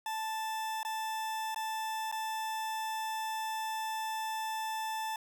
40% pulse tone with dropouts, 880 Hz, A5, in tune, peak -33 dBFS, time 0.06-5.16 s, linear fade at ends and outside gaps 2 ms, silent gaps 0.831-0.849 / 1.546-1.56 / 2.115-2.124 s, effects none

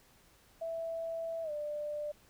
sine tone with pitch glide, 659.3 to 594.2 Hz, E5 to D5, 0 to +20 cents, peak -35 dBFS, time 0.61-2.12 s, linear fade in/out 10 ms, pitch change -180 cents, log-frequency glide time 1.43-1.51 s, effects pink hiss -64 dBFS RMS until 2.29 s

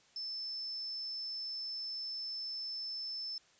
sine tone, 5274 Hz, E8, in tune, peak -38 dBFS, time 0.16-3.38 s, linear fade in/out 2 ms, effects white hiss -66 dBFS RMS until 3.59 s + resampled to 16000 Hz

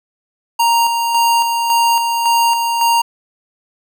square tone with tremolo, 932.3 Hz, A#5, in tune, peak -11 dBFS, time 0.59-3.02 s, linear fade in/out 10 ms, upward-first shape square, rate 1.8 Hz, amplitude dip 40%, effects none

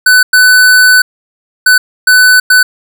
square tone bursts at uneven times, 1500 Hz, F#6, 23 cents sharp, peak -3 dBFS, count 5, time 0.06-0.23 / 0.33-1.02 / 1.66-1.78 / 2.07-2.4 / 2.5-2.63 s, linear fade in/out 5 ms, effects none

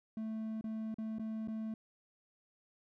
triangle tone with dropouts, 220 Hz, A3, in tune, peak -35 dBFS, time 0.17-1.74 s, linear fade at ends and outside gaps 2 ms, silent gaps 0.611-0.641 / 0.943-0.984 / 1.185-1.195 / 1.475-1.483 s, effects none

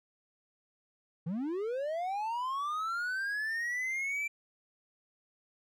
triangle linear sweep, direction up, 151.5 to 2352 Hz, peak -30 dBFS, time 1.26-4.28 s, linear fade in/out 10 ms, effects none

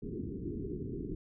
white low-pass noise, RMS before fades -39 dBFS, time 0.02-1.15 s, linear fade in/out 5 ms, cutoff 420 Hz, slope 96 dB/octave, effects none

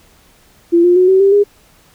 sine tone with pitch steps, 341.1 / 353.5 / 366.4 / 379.8 / 393.6 / 408 Hz, F4 / F4 / F#4 / F#4 / G4 / G#4, -41 / +21 / -17 / +45 / +7 / -31 cents, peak -6 dBFS, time 0.72-1.44 s, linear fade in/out 20 ms, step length 120 ms, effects pink hiss -49 dBFS RMS until 1.94 s

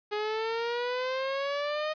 sawtooth exponential sweep, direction up, 415.3 to 622.3 Hz, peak -25 dBFS, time 0.11-1.94 s, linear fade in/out 20 ms, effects resampled to 11025 Hz + 9-bit

